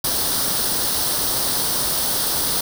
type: noise with comb filter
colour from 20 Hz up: white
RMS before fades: -21 dBFS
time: 0.04-2.61 s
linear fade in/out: 5 ms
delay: 0.21 ms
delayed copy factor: +0.65
effects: none